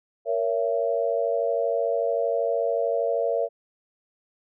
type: chord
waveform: sine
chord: A# diminished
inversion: none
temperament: just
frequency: 466.2 / 559.4 / 671.3 Hz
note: A#4 / C#5 / E5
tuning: 0 / +16 / +31 cents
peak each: -26 dBFS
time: 0.25-3.49 s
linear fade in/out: 50 ms
effects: none